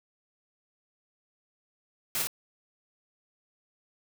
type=noise with echo; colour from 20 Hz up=white; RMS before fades=-30 dBFS; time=2.15-2.22 s; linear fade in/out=0 ms; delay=51 ms; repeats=1; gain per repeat=-2 dB; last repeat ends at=2.271 s; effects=none